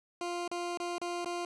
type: tone with dropouts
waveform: 20% pulse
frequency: 349.2 Hz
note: F4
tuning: in tune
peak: -29 dBFS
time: 0.21-1.45 s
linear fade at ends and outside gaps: 2 ms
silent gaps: 0.478-0.514 / 0.774-0.8 / 0.982-1.015 / 1.247-1.258 s
effects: resampled to 22050 Hz + 11-bit